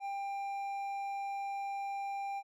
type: tone with hard clipping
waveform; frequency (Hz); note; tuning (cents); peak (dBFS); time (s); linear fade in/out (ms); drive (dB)
triangle; 794; G5; +22; -37; 0-2.43; 50; 9
effects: none